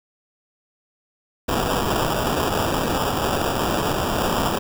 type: noise with sample-and-hold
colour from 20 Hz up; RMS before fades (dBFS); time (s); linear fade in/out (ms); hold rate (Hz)
blue; -22; 1.48-4.59; 10; 2100
effects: none